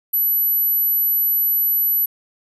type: tone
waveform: sine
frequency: 11840 Hz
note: F#9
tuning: in tune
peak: -15 dBFS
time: 0.13-2.06 s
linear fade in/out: 10 ms
effects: none